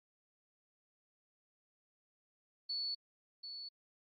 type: tone with echo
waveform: sine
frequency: 4435 Hz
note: C#8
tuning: in tune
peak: -36 dBFS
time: 2.69-2.95 s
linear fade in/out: 10 ms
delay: 740 ms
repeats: 1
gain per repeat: -8 dB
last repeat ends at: 3.69 s
effects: AAC 48 kbps